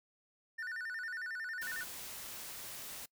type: tone with vibrato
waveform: triangle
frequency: 1633 Hz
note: G#6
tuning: 30 cents flat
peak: -37 dBFS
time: 0.58-1.84 s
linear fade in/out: 10 ms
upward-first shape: square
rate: 11 Hz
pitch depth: 170 cents each way
type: noise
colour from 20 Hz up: white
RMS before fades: -46 dBFS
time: 1.61-3.06 s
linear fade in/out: 10 ms
effects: noise-tail reverb RT60 0.1 s tail -23 dB re dry